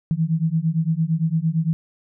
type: beating tone pair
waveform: sine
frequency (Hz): 157.6 / 166.4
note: D#3 / E3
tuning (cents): +23 / +17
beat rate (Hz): 8.8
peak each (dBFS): -21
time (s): 0.11-1.73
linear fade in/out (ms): 0
effects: none